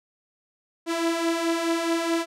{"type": "beating tone pair", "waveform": "sawtooth", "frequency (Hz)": [329.6, 334.3], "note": ["E4", "E4"], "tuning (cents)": [0, 24], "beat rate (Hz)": 4.7, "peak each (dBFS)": [-25, -20], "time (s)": [0.86, 2.26], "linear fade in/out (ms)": 50, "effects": ["low-pass 10000 Hz 12 dB/octave"]}